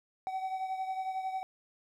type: beating tone pair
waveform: triangle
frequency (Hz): 757 / 768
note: F#5 / G5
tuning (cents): +39 / -36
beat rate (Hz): 11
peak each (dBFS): -32 / -39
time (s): 0.27-1.43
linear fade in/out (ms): 0
effects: none